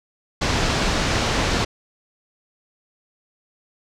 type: low-pass noise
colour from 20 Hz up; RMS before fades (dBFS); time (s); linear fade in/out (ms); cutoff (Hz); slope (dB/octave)
pink; -21; 0.41-1.65; 10; 6400; 24
effects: none